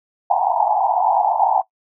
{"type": "band-pass noise", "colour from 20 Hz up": "pink", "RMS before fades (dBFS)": -17, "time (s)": [0.3, 1.62], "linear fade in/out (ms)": 10, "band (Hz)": [700, 930], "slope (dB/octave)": 96, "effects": ["noise-tail reverb RT60 0.1 s tail -18 dB re dry"]}